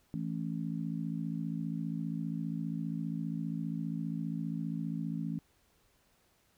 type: harmonic tone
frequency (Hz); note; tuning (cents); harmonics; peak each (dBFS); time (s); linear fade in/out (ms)
55; A1; 0; 3 / 4 / 5; -36 / -38 / -40; 0.14-5.39; 0
effects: pink hiss -70 dBFS RMS until 6.57 s